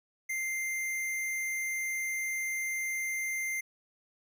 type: tone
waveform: square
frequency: 2093 Hz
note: C7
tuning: in tune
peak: -32 dBFS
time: 0.29-3.61 s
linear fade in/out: 10 ms
effects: none